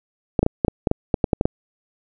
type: clicks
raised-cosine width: 2 ms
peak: -3 dBFS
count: 12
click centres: 0.392 / 0.43 / 0.464 / 0.648 / 0.682 / 0.872 / 0.914 / 1.142 / 1.242 / 1.332 / 1.411 / 1.455 s
effects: none